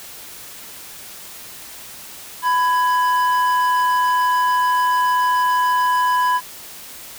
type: tone pair together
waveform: triangle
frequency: 998.1 / 1661.2 Hz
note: B5 / G#6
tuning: +18 / 0 cents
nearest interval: major sixth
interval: 882 cents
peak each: -13 / -22 dBFS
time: 2.42-6.41 s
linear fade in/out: 50 ms
effects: white hiss -37 dBFS RMS until 7.18 s